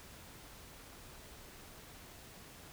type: silence
effects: pink hiss -54 dBFS RMS until 2.72 s